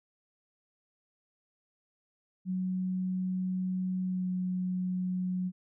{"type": "tone with pitch glide", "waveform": "sine", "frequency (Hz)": [185, 183.09], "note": ["F#3", "F#3"], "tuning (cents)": [0, -18], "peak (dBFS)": -29, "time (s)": [2.45, 5.52], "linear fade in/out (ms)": 50, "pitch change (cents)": -18, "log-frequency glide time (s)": [4.03, 4.28], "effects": []}